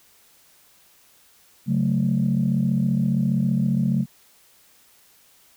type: chord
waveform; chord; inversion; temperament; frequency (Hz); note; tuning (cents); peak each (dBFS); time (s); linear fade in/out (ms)
sine; F# minor; second; equal; 138.59 / 185 / 220; C#3 / F#3 / A3; 0 / 0 / 0; -22; 1.66-4.06; 50
effects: tanh soft clip ceiling -11 dBFS + white hiss -56 dBFS RMS until 5.56 s